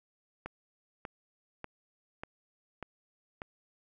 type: click train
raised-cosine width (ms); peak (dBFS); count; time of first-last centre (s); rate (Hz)
0.5; -24; 6; 0.46-3.419; 1.69
effects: none